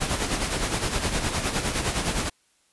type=noise with tremolo; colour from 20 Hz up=pink; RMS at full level=-24 dBFS; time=0-2.3 s; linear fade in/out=20 ms; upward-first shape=sine; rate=9.7 Hz; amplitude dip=55%; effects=white hiss -65 dBFS RMS until 2.72 s + resampled to 24000 Hz